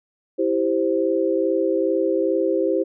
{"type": "chord", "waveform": "sine", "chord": "C major", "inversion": "first", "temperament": "equal", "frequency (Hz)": [329.6, 392, 523.3], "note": ["E4", "G4", "C5"], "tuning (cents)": [0, 0, 0], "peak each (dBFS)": -22, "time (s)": [0.38, 2.84], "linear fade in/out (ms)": 20, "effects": []}